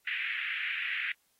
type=band-pass noise; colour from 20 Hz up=pink; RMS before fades=-34 dBFS; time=0.07-1.12 s; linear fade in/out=2 ms; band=1700 to 2800 Hz; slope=48 dB/octave; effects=white hiss -72 dBFS RMS until 1.39 s + AAC 48 kbps